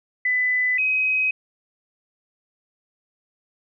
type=tone pair in turn; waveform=sine; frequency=2000 / 2529 Hz; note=B6 / D#7; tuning=+21 / +28 cents; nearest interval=major third; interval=407 cents; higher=second; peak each=-18 dBFS; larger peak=neither; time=0.25-0.78 / 0.78-1.31 s; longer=neither; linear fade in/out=5 ms; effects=none